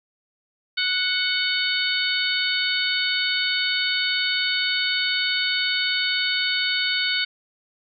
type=harmonic tone with a mistuned harmonic; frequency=738 Hz; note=F#5; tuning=5 cents flat; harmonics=2 / 3 / 4 / 5 / 6; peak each=-27 / -27 / -27 / -27 / -27 dBFS; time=0.77-7.25 s; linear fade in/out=10 ms; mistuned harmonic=4; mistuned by=+34 cents; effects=none